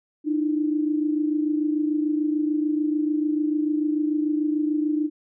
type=tone pair together; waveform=sine; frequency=301.1 / 327.9 Hz; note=D4 / E4; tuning=+43 / -9 cents; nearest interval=minor second; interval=148 cents; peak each=-21 / -28 dBFS; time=0.24-5.1 s; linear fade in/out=50 ms; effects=none